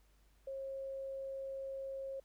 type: tone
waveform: sine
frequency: 540 Hz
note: C#5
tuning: 45 cents flat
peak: -40 dBFS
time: 0.47-2.2 s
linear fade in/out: 5 ms
effects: added 50 Hz sine -66 dBFS peak until 2.24 s + pink hiss -74 dBFS RMS until 2.24 s